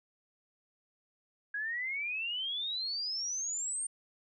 sine exponential sweep, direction up, 1636 to 8870 Hz, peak -33 dBFS, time 1.54-3.87 s, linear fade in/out 5 ms, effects none

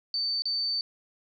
sine tone with dropouts, 4560 Hz, C#8, 48 cents sharp, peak -26 dBFS, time 0.14-0.81 s, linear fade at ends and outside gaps 1 ms, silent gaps 0.421-0.455 s, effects 11-bit

